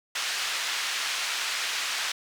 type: band-pass noise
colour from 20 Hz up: pink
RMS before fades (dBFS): -30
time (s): 0.15-2.12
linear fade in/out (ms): 5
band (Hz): 1700 to 5900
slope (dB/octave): 12
effects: none